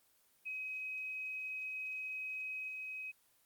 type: tone with level steps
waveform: sine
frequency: 2533 Hz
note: D#7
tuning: 30 cents sharp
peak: -39 / -41 dBFS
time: 0.45-3.12 s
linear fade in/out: 20 ms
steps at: 2.68 s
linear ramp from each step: 2 ms
effects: white hiss -71 dBFS RMS until 3.45 s + Opus 24 kbps